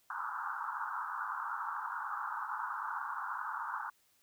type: band-pass noise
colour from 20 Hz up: white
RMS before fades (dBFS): -39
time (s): 0.1-3.9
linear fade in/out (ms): 5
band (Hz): 840 to 1500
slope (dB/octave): 96
effects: white hiss -71 dBFS RMS until 4.22 s